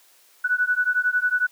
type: beating tone pair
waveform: sine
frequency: 1476 / 1487 Hz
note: F#6 / F#6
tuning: -5 / +8 cents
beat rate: 11 Hz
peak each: -22 dBFS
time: 0.44-1.47 s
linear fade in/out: 10 ms
effects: white hiss -56 dBFS RMS until 1.51 s + high-pass 400 Hz 12 dB/octave